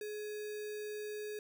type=tone with sample-and-hold; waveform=sine; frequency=421.9 Hz; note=G#4; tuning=27 cents sharp; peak=-39 dBFS; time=0.01-1.39 s; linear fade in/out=2 ms; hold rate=2100 Hz; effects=none